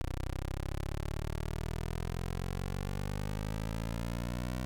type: exponential sweep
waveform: 15% pulse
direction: up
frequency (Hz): 30.87 to 63.2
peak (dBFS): -28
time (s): 0.01-4.65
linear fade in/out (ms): 0
effects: none